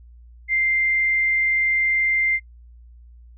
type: tone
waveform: sine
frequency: 2093 Hz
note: C7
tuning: in tune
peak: -17 dBFS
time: 0.48-2.4 s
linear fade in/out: 50 ms
effects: noise-tail reverb RT60 0.1 s tail -26 dB re dry + added 59 Hz sine -43 dBFS peak until 3.37 s